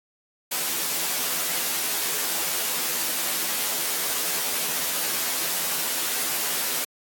white noise with comb filter, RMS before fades -26 dBFS, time 0.51-6.85 s, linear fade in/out 10 ms, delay 12 ms, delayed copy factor +1, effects high-pass 200 Hz 12 dB/octave + AAC 64 kbps

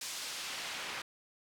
pink noise with band-pass filter sweep, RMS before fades -41 dBFS, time 0.01-1.02 s, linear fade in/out 5 ms, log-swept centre 6100 to 2100 Hz, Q 0.76, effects none

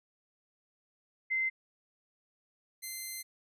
sine / 5% pulse tone pair in turn, 2072 / 2072 Hz, C7 / C7, -17 / -17 cents, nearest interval unison, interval 0 cents, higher neither, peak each -28 dBFS, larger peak neither, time 1.3-1.5 / 2.82-3.23 s, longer second, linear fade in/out 20 ms, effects resampled to 32000 Hz

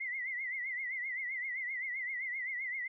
sine tone with vibrato, 2041 Hz, C7, 44 cents flat, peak -35 dBFS, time 0-2.88 s, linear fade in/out 10 ms, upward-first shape triangle, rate 7.7 Hz, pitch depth 120 cents each way, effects none

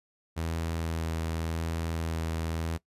sawtooth tone with vibrato, 81.8 Hz, E2, 13 cents flat, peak -26 dBFS, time 0.36-2.78 s, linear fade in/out 20 ms, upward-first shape sine, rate 0.89 Hz, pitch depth 11 cents each way, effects noise-tail reverb RT60 0.1 s tail -20 dB re dry + resampled to 32000 Hz

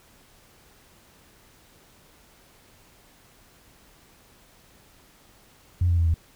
sine tone with pitch steps, 88.4 / 86.08 / 83.82 / 81.63 Hz, F2 / F2 / E2 / E2, +22 / -25 / +29 / -16 cents, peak -17 dBFS, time 5.81-6.142 s, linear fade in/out 5 ms, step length 83 ms, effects tanh soft clip ceiling -13 dBFS + pink hiss -56 dBFS RMS until 6.35 s

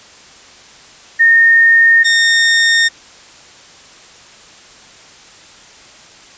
sine / sawtooth tone pair in turn, 1834 / 1834 Hz, A#6 / A#6, -29 / -29 cents, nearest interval unison, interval 0 cents, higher neither, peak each -5 dBFS, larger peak neither, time 1.19-2.04 / 2.04-2.89 s, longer neither, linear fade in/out 20 ms, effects white hiss -40 dBFS RMS until 6.37 s + resampled to 16000 Hz

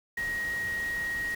sine tone in noise, 1886 Hz, A#6, 20 cents sharp, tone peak -29 dBFS, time 0.17-1.35 s, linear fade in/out 5 ms, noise pink, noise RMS -43 dBFS, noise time 0.17-1.35 s, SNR +11 dB, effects none

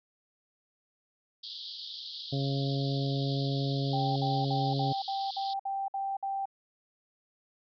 white band-pass noise, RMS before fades -42 dBFS, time 1.43-5.54 s, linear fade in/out 10 ms, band 3200 to 4900 Hz, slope 96 dB/octave
harmonic tone, 137.8 Hz, C#3, 10 cents flat, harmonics 1 / 2 / 3 / 4 / 5, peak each -29 / -35 / -39 / -41 / -43 dBFS, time 2.32-4.93 s, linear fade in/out 10 ms
sine tone bursts, 784 Hz, G5, in tune, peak -30 dBFS, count 9, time 3.93-6.456 s, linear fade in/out 5 ms, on 230 ms, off 57 ms
effects none

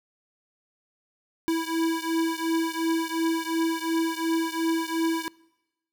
square beating tone pair, 326.7 / 329.5 Hz, E4 / E4, -15 / -1 cents, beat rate 2.8 Hz, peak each -27 / -29 dBFS, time 1.48-5.28 s, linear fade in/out 0 ms, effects noise-tail reverb RT60 1.0 s tail -24 dB re dry

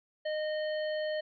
harmonic tone, 615 Hz, D#5, 20 cents flat, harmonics 1 / 3 / 5 / 7, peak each -31 / -41 / -45 / -48 dBFS, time 0.25-1.21 s, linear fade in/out 10 ms, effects none

